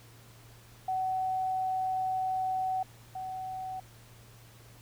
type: tone pair in turn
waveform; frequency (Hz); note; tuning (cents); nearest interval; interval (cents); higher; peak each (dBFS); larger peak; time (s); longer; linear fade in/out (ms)
sine; 752 / 752; F#5 / F#5; +28 / +28; unison; 0; neither; -28 / -35; first; 0.88-2.83 / 3.15-3.8; first; 5
effects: added 116 Hz sine -54 dBFS peak until 4.81 s + pink hiss -57 dBFS RMS until 4.81 s